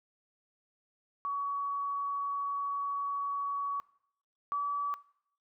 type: tone pair in turn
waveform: sine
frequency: 1128 / 1147.1 Hz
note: C#6 / D6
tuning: +30 / -41 cents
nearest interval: unison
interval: 29 cents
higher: second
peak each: -31 / -29 dBFS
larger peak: second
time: 1.25-3.8 / 4.52-4.94 s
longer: first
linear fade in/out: 0 ms
effects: noise-tail reverb RT60 0.7 s tail -21 dB re dry